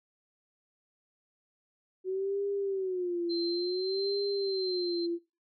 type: tone with vibrato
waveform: sine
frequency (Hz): 370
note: F#4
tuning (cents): 0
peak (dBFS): -29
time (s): 2.04-5.19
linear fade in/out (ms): 50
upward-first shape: sine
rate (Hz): 0.57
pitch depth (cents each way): 140
type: tone with tremolo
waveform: sine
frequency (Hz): 4121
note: C8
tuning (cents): -27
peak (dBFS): -34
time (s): 3.29-5.07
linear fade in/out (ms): 20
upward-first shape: triangle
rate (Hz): 1.6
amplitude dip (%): 35
effects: noise-tail reverb RT60 0.3 s tail -21 dB re dry + AAC 64 kbps